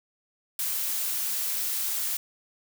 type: noise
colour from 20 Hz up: blue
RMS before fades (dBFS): -29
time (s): 0.59-2.17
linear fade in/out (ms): 2
effects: none